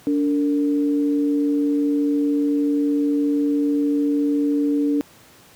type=tone pair together; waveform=sine; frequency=288.4 / 456.8 Hz; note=D4 / A#4; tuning=-31 / -35 cents; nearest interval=minor sixth; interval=796 cents; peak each=-17 / -27 dBFS; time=0.07-5.01 s; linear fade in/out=0 ms; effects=pink hiss -49 dBFS RMS until 5.55 s + high-pass 100 Hz 12 dB/octave